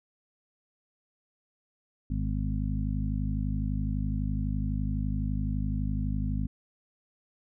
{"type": "harmonic tone with a mistuned harmonic", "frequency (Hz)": 51.91, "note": "G#1", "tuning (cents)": 0, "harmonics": [1, 2, 3, 4, 5], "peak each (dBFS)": [-30, -33, -35, -36, -37], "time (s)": [2.1, 6.47], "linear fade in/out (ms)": 5, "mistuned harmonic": 5, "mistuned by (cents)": -25, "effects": []}